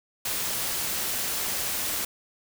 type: noise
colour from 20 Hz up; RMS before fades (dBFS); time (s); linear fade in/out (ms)
white; -29; 0.25-2.05; 5
effects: none